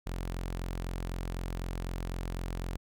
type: tone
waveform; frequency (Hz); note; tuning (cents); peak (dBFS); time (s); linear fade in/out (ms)
sawtooth; 43.96; F1; +12; -30; 0.06-2.77; 10
effects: none